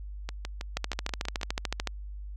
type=two click trains; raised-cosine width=0.2 ms; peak=-18 / -12 dBFS; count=8 / 16; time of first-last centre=0.29-1.414 / 0.77-1.873 s; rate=6.23 / 13.6 Hz; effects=added 50 Hz sine -37 dBFS peak until 2.36 s